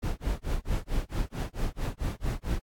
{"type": "noise with tremolo", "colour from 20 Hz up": "brown", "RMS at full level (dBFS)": -27, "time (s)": [0.02, 2.6], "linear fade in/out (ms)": 20, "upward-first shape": "sine", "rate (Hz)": 4.5, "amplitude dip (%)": 100, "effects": ["AAC 64 kbps"]}